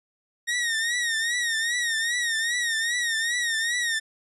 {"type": "tone with vibrato", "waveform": "sawtooth", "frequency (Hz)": 1864.7, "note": "A#6", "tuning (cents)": 0, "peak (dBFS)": -20, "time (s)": [0.47, 4], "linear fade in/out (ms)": 20, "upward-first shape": "triangle", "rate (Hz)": 2.5, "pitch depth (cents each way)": 98, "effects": ["resampled to 24000 Hz"]}